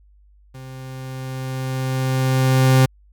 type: tone with level ramp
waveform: 40% pulse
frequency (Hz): 130.81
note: C3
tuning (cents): 0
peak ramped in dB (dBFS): -34 to -9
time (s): 0.54-2.86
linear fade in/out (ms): 10
effects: added 50 Hz sine -49 dBFS peak until 3.12 s